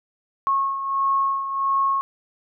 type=beating tone pair; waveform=sine; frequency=1092 / 1093.5 Hz; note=C#6 / C#6; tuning=-26 / -24 cents; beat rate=1.5 Hz; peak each=-20 / -27 dBFS; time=0.47-2.01 s; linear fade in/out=0 ms; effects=none